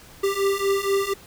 square beating tone pair, 392 / 396.2 Hz, G4 / G4, 0 / +18 cents, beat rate 4.2 Hz, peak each -25 / -23 dBFS, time 0.23-1.14 s, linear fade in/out 10 ms, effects pink hiss -47 dBFS RMS until 1.26 s

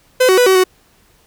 45% pulse tone with pitch steps, 509 / 374.4 / 493.5 / 378.5 / 370.8 Hz, C5 / F#4 / B4 / F#4 / F#4, -48 / +20 / -1 / +39 / +4 cents, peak -8 dBFS, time 0.2-0.64 s, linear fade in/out 10 ms, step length 88 ms, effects pink hiss -53 dBFS RMS until 1.26 s

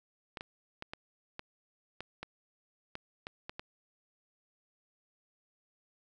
clicks, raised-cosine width 0.3 ms, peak -24 dBFS, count 11, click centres 0.372 / 0.409 / 0.824 / 0.935 / 1.394 / 2.006 / 2.23 / 2.954 / 3.269 / 3.495 / 3.595 s, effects none

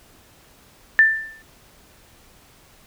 sine tone with exponential decay, 1775 Hz, A6, 15 cents sharp, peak -7 dBFS, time 0.99-1.42 s, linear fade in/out 0 ms, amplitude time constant 92 ms, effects pink hiss -52 dBFS RMS until 2.86 s

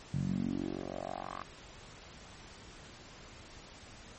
10% pulse tone with band-pass filter sweep, 46.25 Hz, F#1, in tune, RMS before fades -37 dBFS, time 0.14-1.42 s, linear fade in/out 0 ms, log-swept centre 140 to 1200 Hz, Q 3.5, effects pink hiss -52 dBFS RMS until 4.18 s + MP3 32 kbps

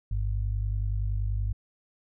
sine tone pair together, 50.46 / 101 Hz, G#1 / G#2, -49 / -48 cents, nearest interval octave, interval 1201 cents, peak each -27 / -30 dBFS, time 0.11-1.53 s, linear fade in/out 5 ms, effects none

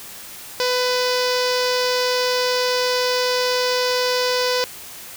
sawtooth tone with low-pass filter, 499.4 Hz, B4, 19 cents sharp, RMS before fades -20 dBFS, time 0.6-4.64 s, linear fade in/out 0 ms, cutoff 5000 Hz, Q 3.9, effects white hiss -37 dBFS RMS until 5.16 s

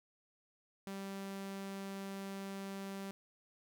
sawtooth tone, 195.6 Hz, G3, 4 cents flat, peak -38 dBFS, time 0.87-3.11 s, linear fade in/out 0 ms, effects none

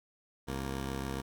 10% pulse tone pair together, 67.17 / 232.7 Hz, C2 / A#3, +46 / -3 cents, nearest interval octave + minor seventh, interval 2151 cents, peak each -27 / -35 dBFS, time 0.47-1.22 s, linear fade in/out 20 ms, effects none

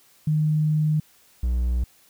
sine / triangle tone pair in turn, 153.5 / 60.92 Hz, D#3 / B1, -23 / -23 cents, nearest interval octave + major third, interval 1600 cents, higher first, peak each -18 dBFS, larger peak neither, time 0.27-1 / 1.43-1.84 s, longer first, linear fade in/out 5 ms, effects white hiss -57 dBFS RMS until 2.09 s

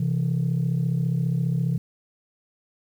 sine tone pair together, 130.81 / 165.57 Hz, C3 / E3, 0 / +8 cents, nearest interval major third, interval 408 cents, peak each -22 dBFS, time 0-1.78 s, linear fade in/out 5 ms, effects tanh soft clip ceiling -17 dBFS + 9-bit

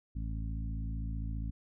harmonic tone with a mistuned harmonic, 55 Hz, A1, in tune, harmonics 1 / 2 / 3 / 4 / 5, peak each -35 / -41 / -45 / -47 / -49 dBFS, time 0.15-1.51 s, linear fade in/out 10 ms, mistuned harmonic 1, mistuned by +23 cents, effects none

